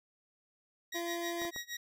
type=tone with tremolo; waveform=20% pulse; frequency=1900 Hz; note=A#6; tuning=33 cents sharp; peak=-32 dBFS; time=0.92-1.77 s; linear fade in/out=5 ms; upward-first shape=sine; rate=6.4 Hz; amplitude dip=95%
type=tone; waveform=25% pulse; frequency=341.9 Hz; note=F4; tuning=37 cents flat; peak=-32 dBFS; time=0.94-1.51 s; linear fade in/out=20 ms
type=clicks; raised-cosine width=1 ms; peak=-32 dBFS; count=3; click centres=1.418 / 1.451 / 1.562 s
effects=none